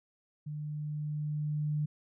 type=tone with level ramp; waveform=sine; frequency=150 Hz; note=D3; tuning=37 cents sharp; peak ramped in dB=-36 to -28 dBFS; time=0.46-1.86 s; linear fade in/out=10 ms; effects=none